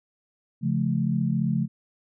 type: chord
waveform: sine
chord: Db augmented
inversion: none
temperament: just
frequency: 138.59 / 173.24 / 216.5 Hz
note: Db3 / F3 / A3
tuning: 0 / -14 / -28 cents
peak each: -26 dBFS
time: 0.61-1.68 s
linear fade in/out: 50 ms
effects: none